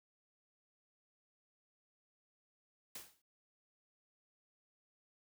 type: noise with exponential decay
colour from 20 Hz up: white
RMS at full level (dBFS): -44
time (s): 2.95-3.22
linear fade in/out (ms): 5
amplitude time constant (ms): 58
effects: none